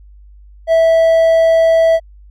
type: tone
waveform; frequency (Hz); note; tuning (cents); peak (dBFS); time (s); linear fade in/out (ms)
triangle; 655; E5; -11; -5; 0.67-2; 50
effects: added 50 Hz sine -37 dBFS peak until 2.3 s + MP3 96 kbps